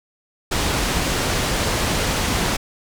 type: low-pass noise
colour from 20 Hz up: pink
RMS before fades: -21 dBFS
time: 0.51-2.57 s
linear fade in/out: 10 ms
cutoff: 8700 Hz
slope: 12 dB/octave
effects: none